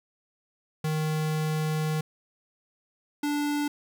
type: tone pair in turn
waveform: square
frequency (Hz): 155.4 / 292.3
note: D#3 / D4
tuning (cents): -2 / -8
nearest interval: major seventh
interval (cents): 1094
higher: second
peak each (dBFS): -26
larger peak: neither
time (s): 0.84-2.01 / 3.23-3.68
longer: first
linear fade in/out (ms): 5
effects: 11-bit